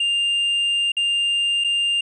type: tone with dropouts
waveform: triangle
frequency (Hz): 2800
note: F7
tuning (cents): +4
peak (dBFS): -16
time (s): 0-2.01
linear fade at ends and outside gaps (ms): 5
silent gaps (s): 0.92-0.967 / 1.64-1.644
effects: resampled to 24000 Hz